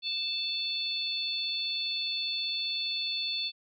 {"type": "harmonic tone", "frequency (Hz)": 881, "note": "A5", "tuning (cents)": 2, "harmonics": [3, 4, 5], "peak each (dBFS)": [-38, -33, -33], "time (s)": [0.02, 3.52], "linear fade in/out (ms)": 50, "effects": []}